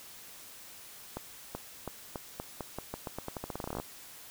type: accelerating click train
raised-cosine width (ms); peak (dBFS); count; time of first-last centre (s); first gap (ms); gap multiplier
1; -22; 24; 1.17-3.8; 380; 0.86
effects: white hiss -50 dBFS RMS until 4.3 s